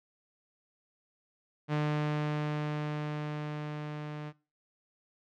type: tone with level ramp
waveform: sawtooth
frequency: 150 Hz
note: D3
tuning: 37 cents sharp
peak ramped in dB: -23 to -34 dBFS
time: 1.68-4.33 s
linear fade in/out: 50 ms
effects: noise-tail reverb RT60 0.3 s tail -19 dB re dry + low-pass 3000 Hz 12 dB/octave